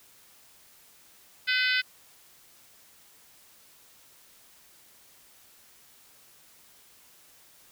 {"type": "harmonic tone", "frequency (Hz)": 506, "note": "B4", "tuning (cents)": 42, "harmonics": [3, 4, 5, 6, 7, 8, 9, 10], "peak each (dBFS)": [-27, -29, -31, -33, -34, -35, -36, -37], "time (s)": [1.47, 1.82], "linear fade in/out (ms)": 20, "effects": ["white hiss -57 dBFS RMS until 7.71 s"]}